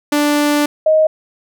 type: tone pair in turn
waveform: sawtooth / sine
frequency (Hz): 293.7 / 626.3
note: D4 / D#5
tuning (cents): 0 / +11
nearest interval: octave + minor second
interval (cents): 1311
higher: second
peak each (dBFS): -8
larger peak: neither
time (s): 0.12-0.66 / 0.86-1.07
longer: first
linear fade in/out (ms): 5
effects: none